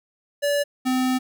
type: tone pair in turn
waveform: square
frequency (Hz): 576 / 256.6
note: D5 / C4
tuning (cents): -34 / -34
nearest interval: octave + major second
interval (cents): 1400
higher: first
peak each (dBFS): -20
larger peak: neither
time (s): 0.42-0.64 / 0.85-1.19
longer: second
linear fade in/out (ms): 20
effects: none